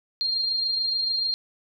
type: tone with amplitude modulation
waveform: sine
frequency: 4204 Hz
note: C8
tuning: 7 cents sharp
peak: -21 dBFS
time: 0.21-1.34 s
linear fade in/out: 0 ms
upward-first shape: sine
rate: 26.9 Hz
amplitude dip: 35%
effects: none